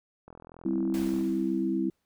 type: click train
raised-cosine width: 1 ms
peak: -33 dBFS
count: 40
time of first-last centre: 0.28-1.211 s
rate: 41.9 Hz
type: chord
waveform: sine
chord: C major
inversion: second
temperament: equal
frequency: 196 / 261.6 / 329.6 Hz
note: G3 / C4 / E4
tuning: 0 / 0 / 0 cents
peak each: -31 / -31 / -28 dBFS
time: 0.65-1.9 s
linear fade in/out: 5 ms
type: noise with exponential decay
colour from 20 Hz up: pink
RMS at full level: -40 dBFS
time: 0.94-2.05 s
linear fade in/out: 0 ms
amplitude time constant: 240 ms
effects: none